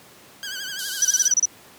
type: tone with vibrato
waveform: 15% pulse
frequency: 1568 Hz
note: G6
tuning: in tune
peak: -23 dBFS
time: 0.43-1.32 s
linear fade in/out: 0 ms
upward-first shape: triangle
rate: 12 Hz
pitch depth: 110 cents each way
type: band-pass noise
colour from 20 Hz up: pink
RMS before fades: -33 dBFS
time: 0.79-1.27 s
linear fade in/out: 0 ms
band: 3700 to 14000 Hz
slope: 96 dB/octave
type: tone bursts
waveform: sine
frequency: 5920 Hz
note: F#8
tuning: in tune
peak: -14 dBFS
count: 8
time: 1.02-1.455 s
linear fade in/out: 2 ms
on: 29 ms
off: 29 ms
effects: pink hiss -48 dBFS RMS until 1.78 s + high-pass 150 Hz 12 dB/octave